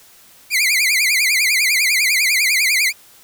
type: tone with vibrato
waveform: sawtooth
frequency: 2217 Hz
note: C#7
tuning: in tune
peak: -10 dBFS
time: 0.5-2.93 s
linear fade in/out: 50 ms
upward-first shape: triangle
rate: 10 Hz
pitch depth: 210 cents each way
effects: white hiss -47 dBFS RMS until 3.23 s